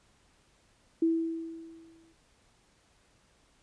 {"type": "tone with exponential decay", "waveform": "sine", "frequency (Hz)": 328.2, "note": "E4", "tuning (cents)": -8, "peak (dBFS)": -21, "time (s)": [1.02, 2.13], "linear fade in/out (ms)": 5, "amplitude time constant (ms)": 240, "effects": ["pink hiss -66 dBFS RMS until 3.62 s", "resampled to 22050 Hz"]}